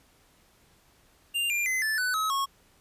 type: tone with pitch steps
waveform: square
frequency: 2794 / 2391 / 2045 / 1750 / 1497.3 / 1281.1 / 1096.1 Hz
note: F7 / D7 / C7 / A6 / F#6 / E6 / C#6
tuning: 0 / +30 / -40 / -10 / +20 / -50 / -20 cents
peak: -26 dBFS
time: 1.34-2.46 s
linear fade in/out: 20 ms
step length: 160 ms
effects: pink hiss -62 dBFS RMS until 2.8 s + resampled to 32000 Hz